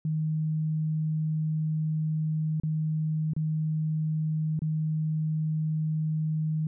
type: tone with dropouts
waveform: sine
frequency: 156.1 Hz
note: D#3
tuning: 6 cents sharp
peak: -25 dBFS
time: 0.05-6.67 s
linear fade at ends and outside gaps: 2 ms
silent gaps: 2.6-2.634 / 3.335-3.364 / 4.592-4.619 s
effects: none